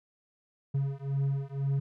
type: beating tone pair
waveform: triangle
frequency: 137.1 / 139.1 Hz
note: C#3 / C#3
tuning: -19 / +6 cents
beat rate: 2 Hz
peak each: -29 dBFS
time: 0.74-1.8 s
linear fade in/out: 10 ms
effects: none